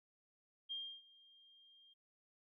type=tone with ADSR envelope; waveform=sine; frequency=3206 Hz; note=G7; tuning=38 cents sharp; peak=-40 dBFS; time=0.69-1.94 s; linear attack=25 ms; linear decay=300 ms; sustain=-23 dB; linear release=14 ms; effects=none